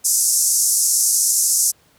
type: band-pass noise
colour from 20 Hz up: pink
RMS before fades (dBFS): -17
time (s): 0.04-1.72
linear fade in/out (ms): 20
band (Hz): 5700 to 12000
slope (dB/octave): 48
effects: pink hiss -56 dBFS RMS until 1.98 s + high-pass 60 Hz 12 dB/octave